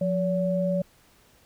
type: tone pair together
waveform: sine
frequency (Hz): 177.7 / 569.7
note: F3 / C#5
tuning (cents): +30 / +47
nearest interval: octave + minor sixth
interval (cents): 2017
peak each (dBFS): -25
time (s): 0.01-0.82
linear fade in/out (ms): 5
effects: pink hiss -59 dBFS RMS until 1.45 s